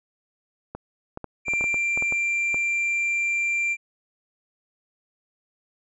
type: clicks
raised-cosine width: 1 ms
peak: -19 dBFS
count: 12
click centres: 0.75 / 1.174 / 1.243 / 1.483 / 1.536 / 1.61 / 1.641 / 1.743 / 1.975 / 2.024 / 2.124 / 2.544 s
type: tone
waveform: triangle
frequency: 2367 Hz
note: D7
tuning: 13 cents sharp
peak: -20 dBFS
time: 1.45-3.77 s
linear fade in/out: 50 ms
effects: resampled to 24000 Hz